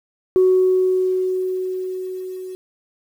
sine tone with level ramp, 371.5 Hz, F#4, 7 cents sharp, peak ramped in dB -9 to -29 dBFS, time 0.36-2.55 s, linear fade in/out 0 ms, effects tanh soft clip ceiling -7 dBFS + 8-bit

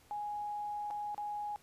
sine tone with dropouts, 830.6 Hz, G#5, in tune, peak -36 dBFS, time 0.11-1.56 s, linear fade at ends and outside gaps 0 ms, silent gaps 0.904-0.909 / 1.146-1.179 s, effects pink hiss -64 dBFS RMS until 1.62 s + resampled to 32000 Hz

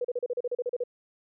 sine tone bursts, 489.2 Hz, B4, 16 cents flat, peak -26 dBFS, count 12, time 0.01-0.838 s, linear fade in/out 5 ms, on 36 ms, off 36 ms, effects none

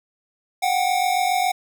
square tone pair together, 727.8 / 775 Hz, F#5 / G5, -29 / -20 cents, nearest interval minor second, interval 109 cents, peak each -21 / -23 dBFS, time 0.62-1.52 s, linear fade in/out 10 ms, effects none

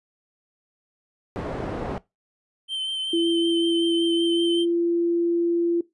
white low-pass noise, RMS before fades -30 dBFS, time 1.36-1.98 s, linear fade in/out 0 ms, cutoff 600 Hz, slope 12 dB/octave
triangle tone with vibrato, 3100 Hz, G7, 20 cents flat, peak -24 dBFS, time 2.68-4.66 s, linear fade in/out 50 ms, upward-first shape sine, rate 5.3 Hz, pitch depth 22 cents each way
sine tone with pitch glide, 336.3 to 341.6 Hz, E4 to F4, +35 to -38 cents, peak -19 dBFS, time 3.13-5.81 s, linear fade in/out 5 ms, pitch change +27 cents, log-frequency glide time 4.12-4.55 s
effects noise-tail reverb RT60 0.2 s tail -20 dB re dry + resampled to 24000 Hz

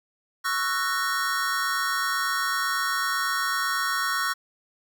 square chord, F# dominant seventh, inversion second, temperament just, 1110 / 1332 / 1480 / 1850 Hz, C#6 / E6 / F#6 / A#6, +2 / +18 / 0 / -14 cents, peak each -30 / -31 / -30 / -31 dBFS, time 0.44-4.34 s, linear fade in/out 20 ms, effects none

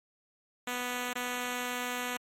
5% pulse tone with dropouts, 246.9 Hz, B3, in tune, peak -21 dBFS, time 0.67-2.17 s, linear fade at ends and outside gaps 5 ms, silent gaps 1.133-1.154 s, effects MP3 64 kbps

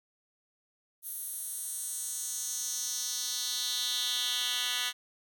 10% pulse tone with high-pass filter sweep, 246.9 Hz, B3, in tune, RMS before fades -34 dBFS, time 1.02-4.93 s, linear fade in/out 50 ms, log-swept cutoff 12000 to 2500 Hz, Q 2.5, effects none

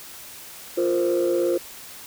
sine chord, F suspended fourth, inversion none, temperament equal, 349.2 / 466.2 / 523.3 Hz, F4 / Bb4 / C5, 0 / 0 / 0 cents, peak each -20 / -26 / -22 dBFS, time 0.77-1.58 s, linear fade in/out 10 ms, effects tanh soft clip ceiling -14 dBFS + white hiss -41 dBFS RMS until 2.06 s

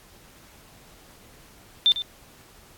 sine tone with echo, 3569 Hz, A7, 24 cents sharp, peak -14 dBFS, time 1.86-1.92 s, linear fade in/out 0 ms, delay 100 ms, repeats 1, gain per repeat -12 dB, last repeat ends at 2.02 s, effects pink hiss -52 dBFS RMS until 2.77 s + AAC 64 kbps

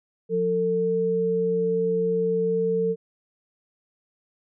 sine tone pair together, 178.46 / 449.7 Hz, F3 / A4, +38 / +38 cents, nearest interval octave + major third, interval 1600 cents, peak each -28 / -21 dBFS, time 0.29-2.96 s, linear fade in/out 50 ms, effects none

